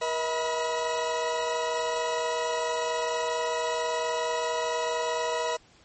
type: tone cluster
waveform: 40% pulse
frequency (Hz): 477.3 / 639 / 979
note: A#4 / D#5 / B5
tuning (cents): +41 / +46 / -15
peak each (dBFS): -30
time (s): 0.01-5.57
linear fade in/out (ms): 10
effects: pink hiss -58 dBFS RMS until 5.84 s + MP3 32 kbps